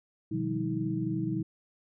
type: tone cluster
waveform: sine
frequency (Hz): 123.3 / 153.5 / 177.2 / 196.8 / 318.7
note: B2 / D#3 / F3 / G3 / D#4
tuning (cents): -2 / -23 / +25 / +7 / +42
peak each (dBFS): -35 / -36 / -36 / -37 / -32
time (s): 0.31-1.43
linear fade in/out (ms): 10
effects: none